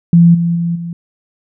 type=tone with level steps; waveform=sine; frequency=170 Hz; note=F3; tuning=46 cents flat; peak=-3 / -11 / -13 / -20 dBFS; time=0.13-0.93 s; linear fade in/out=2 ms; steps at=0.34 / 0.55 / 0.75 s; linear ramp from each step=10 ms; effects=none